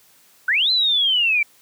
sine linear two-way sweep, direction up then down, 1426 to 4111 to 2294 Hz, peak -15 dBFS, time 0.48-1.43 s, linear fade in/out 5 ms, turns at 0.71 s, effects white hiss -54 dBFS RMS until 1.61 s + high-pass 100 Hz 12 dB/octave

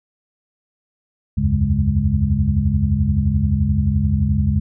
sine tone cluster, 71.6 / 83.1 / 94.7 / 139.8 / 206.5 Hz, D2 / E2 / F#2 / C#3 / G#3, -43 / +15 / +41 / +15 / -10 cents, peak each -21 dBFS, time 1.37-4.6 s, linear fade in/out 10 ms, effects none

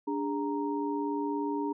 sine tone cluster, 291.1 / 408.1 / 932 Hz, D4 / G#4 / A#5, -15 / -30 / -1 cents, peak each -31 / -35 / -35 dBFS, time 0.07-1.73 s, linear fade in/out 10 ms, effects none

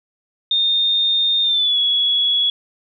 sine tone with pitch glide, 3651 to 3367 Hz, A#7 to G#7, -37 to +23 cents, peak -14 dBFS, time 0.51-2.5 s, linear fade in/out 2 ms, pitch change -140 cents, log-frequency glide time 1.43-1.78 s, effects none

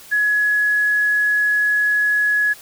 triangle tone with tanh clipping, 1686 Hz, G#6, 26 cents sharp, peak -14 dBFS, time 0.11-2.54 s, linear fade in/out 20 ms, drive 3 dB, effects white hiss -42 dBFS RMS until 2.61 s

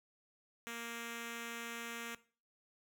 5% pulse tone with notch filter, 233.1 Hz, A#3, in tune, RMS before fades -45 dBFS, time 0.67-2.15 s, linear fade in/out 0 ms, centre 790 Hz, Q 1.7, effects noise-tail reverb RT60 0.4 s tail -18 dB re dry

